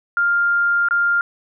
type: tone with dropouts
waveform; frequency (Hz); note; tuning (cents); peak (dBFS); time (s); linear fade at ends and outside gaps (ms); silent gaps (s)
sine; 1400; F6; +4; -14; 0.17-1.21; 1; 0.886-0.909
effects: none